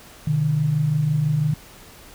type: tone pair together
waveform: sine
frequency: 126.1 / 152.14 Hz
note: B2 / D#3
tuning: +36 / -39 cents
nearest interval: minor third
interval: 325 cents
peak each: -25 / -18 dBFS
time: 0.27-1.54 s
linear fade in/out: 5 ms
effects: pink hiss -45 dBFS RMS until 2.14 s